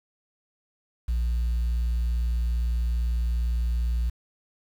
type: tone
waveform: sine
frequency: 58.8 Hz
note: A#1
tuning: 16 cents sharp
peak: -20 dBFS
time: 1.08-4.1 s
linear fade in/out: 10 ms
effects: tanh soft clip ceiling -21 dBFS + 8-bit